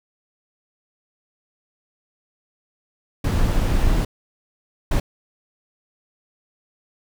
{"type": "noise bursts at uneven times", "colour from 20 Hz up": "brown", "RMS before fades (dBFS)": -18, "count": 2, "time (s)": [[3.24, 4.05], [4.91, 5]], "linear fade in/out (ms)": 5, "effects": []}